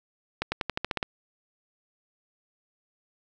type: accelerating click train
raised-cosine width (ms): 0.3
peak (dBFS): -11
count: 9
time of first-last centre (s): 0.42-1.028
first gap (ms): 100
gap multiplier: 0.92
effects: none